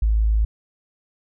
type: tone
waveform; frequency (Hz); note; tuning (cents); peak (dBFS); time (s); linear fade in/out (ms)
sine; 54; A1; -32; -15; 0.02-0.45; 5
effects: none